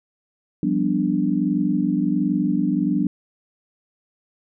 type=chord; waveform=sine; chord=G dominant seventh; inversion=third; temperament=equal; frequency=174.61 / 196 / 246.9 / 293.7 Hz; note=F3 / G3 / B3 / D4; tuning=0 / 0 / 0 / 0 cents; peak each=-25 / -23 / -24 / -22 dBFS; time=0.63-3.07 s; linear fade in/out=2 ms; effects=none